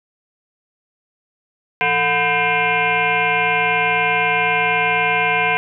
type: tone with frequency modulation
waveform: sine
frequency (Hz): 1564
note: G6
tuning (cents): -4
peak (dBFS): -14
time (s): 1.81-5.57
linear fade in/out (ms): 0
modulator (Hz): 279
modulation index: 3.9
effects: none